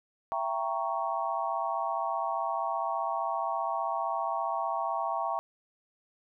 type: chord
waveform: sine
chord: E diminished seventh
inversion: none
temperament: equal with one note detuned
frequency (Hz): 668.8 / 784 / 932.3 / 1108.7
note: E5 / G5 / Bb5 / Db6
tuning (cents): +25 / 0 / 0 / 0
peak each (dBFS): -34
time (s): 0.32-5.39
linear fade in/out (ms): 0
effects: none